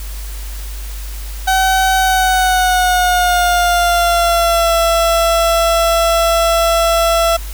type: tone with pitch glide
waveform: 30% pulse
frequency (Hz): 760 to 669.3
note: F#5 to E5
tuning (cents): +46 to +26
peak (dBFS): -8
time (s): 1.47-7.37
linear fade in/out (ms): 10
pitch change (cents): -220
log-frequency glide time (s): 1.96-4.74
effects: added 50 Hz sine -23 dBFS peak until 7.53 s + white hiss -34 dBFS RMS until 7.53 s